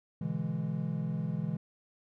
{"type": "chord", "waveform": "triangle", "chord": "E dominant seventh", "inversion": "second", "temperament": "equal with one note detuned", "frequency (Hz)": [123.47, 144.48, 164.81, 207.7], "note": ["B2", "D3", "E3", "G#3"], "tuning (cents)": [0, -28, 0, 0], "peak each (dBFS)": [-38, -35, -32, -36], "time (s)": [0.21, 1.57], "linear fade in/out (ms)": 5, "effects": []}